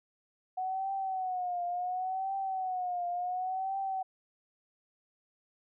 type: tone with vibrato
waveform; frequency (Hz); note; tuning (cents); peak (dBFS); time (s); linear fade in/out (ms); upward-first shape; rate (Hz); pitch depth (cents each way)
sine; 740; F#5; 0; -31; 0.57-4.03; 10; triangle; 0.7; 98
effects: none